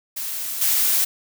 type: noise with level steps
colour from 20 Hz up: blue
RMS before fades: -28 / -19 dBFS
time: 0.16-1.05 s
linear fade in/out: 10 ms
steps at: 0.61 s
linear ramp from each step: 5 ms
effects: none